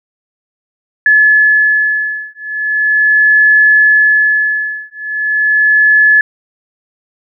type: beating tone pair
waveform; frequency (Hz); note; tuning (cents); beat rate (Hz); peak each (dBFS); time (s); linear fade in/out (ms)
sine; 1715 / 1715.39; A6 / A6; -45 / -44; 0.39; -10; 1.06-6.21; 2
effects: none